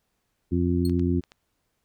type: harmonic tone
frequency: 87.5 Hz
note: F2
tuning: 4 cents sharp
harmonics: 1 / 2 / 3 / 4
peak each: -25 / -27 / -25 / -28 dBFS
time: 0.51-1.21 s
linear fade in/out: 20 ms
type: tone with exponential decay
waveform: sawtooth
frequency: 4301 Hz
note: C8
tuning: 47 cents sharp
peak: -30 dBFS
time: 0.85-0.93 s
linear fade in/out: 2 ms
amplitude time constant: 16 ms
type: clicks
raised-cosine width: 0.2 ms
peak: -29 dBFS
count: 4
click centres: 0.896 / 0.995 / 1.238 / 1.319 s
effects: pink hiss -75 dBFS RMS until 1.84 s

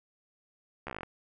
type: slowing click train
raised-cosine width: 0.5 ms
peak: -23 dBFS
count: 10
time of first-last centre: 0.87-1.032 s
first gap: 13 ms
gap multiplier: 1.08
effects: none

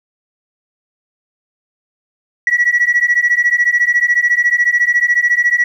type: beating tone pair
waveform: sine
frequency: 1927 / 1941 Hz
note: B6 / B6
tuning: -43 / -31 cents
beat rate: 14 Hz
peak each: -12 dBFS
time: 2.47-5.64 s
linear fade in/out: 2 ms
effects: tanh soft clip ceiling -5 dBFS + 8-bit

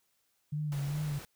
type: tone with vibrato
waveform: sine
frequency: 146 Hz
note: D3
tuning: 10 cents flat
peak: -31 dBFS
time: 0.52-1.19 s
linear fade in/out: 10 ms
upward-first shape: sine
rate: 2.5 Hz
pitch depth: 68 cents each way
type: noise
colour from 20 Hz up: pink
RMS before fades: -47 dBFS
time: 0.72-1.25 s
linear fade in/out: 0 ms
effects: white hiss -75 dBFS RMS until 1.35 s

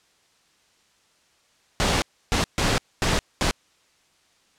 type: noise bursts at uneven times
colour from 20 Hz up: pink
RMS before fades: -21 dBFS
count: 5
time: 1.8-2.02 / 2.32-2.44 / 2.58-2.78 / 3.02-3.19 / 3.41-3.51 s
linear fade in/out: 0 ms
effects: white hiss -62 dBFS RMS until 4.58 s + low-pass 7000 Hz 12 dB/octave

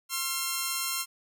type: tone pair together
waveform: 5% pulse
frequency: 1061.3 / 1362 Hz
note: C6 / F6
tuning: +24 / -44 cents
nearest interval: major third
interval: 432 cents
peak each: -20 dBFS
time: 0.09-1.06 s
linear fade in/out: 50 ms
effects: none

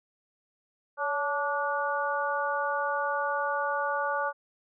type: harmonic tone with a mistuned harmonic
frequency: 290.7 Hz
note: D4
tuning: 18 cents flat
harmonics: 2 / 3 / 4 / 5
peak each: -32 / -32 / -32 / -32 dBFS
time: 0.97-4.33 s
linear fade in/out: 50 ms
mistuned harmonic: 2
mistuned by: -48 cents
effects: none

